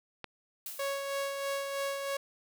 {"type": "click", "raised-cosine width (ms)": 0.3, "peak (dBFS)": -23, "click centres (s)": 0.243}
{"type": "noise with exponential decay", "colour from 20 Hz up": "blue", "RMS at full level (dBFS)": -39, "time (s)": [0.66, 1.26], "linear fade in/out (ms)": 2, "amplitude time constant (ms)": 130}
{"type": "tone with tremolo", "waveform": "sawtooth", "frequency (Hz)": 554.4, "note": "C#5", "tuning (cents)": 0, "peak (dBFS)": -27, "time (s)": [0.79, 2.17], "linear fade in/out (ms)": 5, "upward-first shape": "sine", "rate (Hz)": 3.1, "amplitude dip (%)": 40}
{"effects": []}